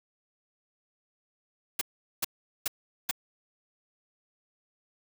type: noise bursts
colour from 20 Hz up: white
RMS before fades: -28 dBFS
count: 4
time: 1.79-3.112 s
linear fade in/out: 5 ms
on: 23 ms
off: 410 ms
effects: none